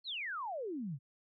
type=exponential sweep; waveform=sine; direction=down; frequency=4435 to 123.8 Hz; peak=-37 dBFS; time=0.04-0.99 s; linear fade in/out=50 ms; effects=none